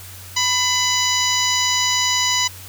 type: harmonic tone with a mistuned harmonic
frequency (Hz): 991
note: B5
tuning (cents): +6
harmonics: 1 / 2 / 3 / 4 / 5 / 6 / 7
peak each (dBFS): -24 / -24 / -24 / -24 / -24 / -24 / -24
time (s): 0.36-2.48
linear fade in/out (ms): 10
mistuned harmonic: 2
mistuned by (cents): +30
effects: added 93 Hz sine -39 dBFS peak until 2.68 s + white hiss -39 dBFS RMS until 2.68 s